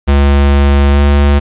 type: tone with pitch glide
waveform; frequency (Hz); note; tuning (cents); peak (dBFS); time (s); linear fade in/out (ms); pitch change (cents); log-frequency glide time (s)
square; 70.4 to 71.38; C#2 to D2; +27 to -49; -6; 0.07-1.4; 20; +24; 0.9-1.01
effects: resampled to 8000 Hz + 7-bit